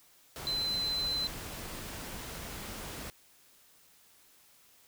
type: tone in noise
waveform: sine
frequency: 4054 Hz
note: B7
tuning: 45 cents sharp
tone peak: -30 dBFS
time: 0.47-1.27 s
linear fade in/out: 0 ms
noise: pink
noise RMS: -42 dBFS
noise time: 0.36-3.1 s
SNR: +9 dB
effects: white hiss -62 dBFS RMS until 4.87 s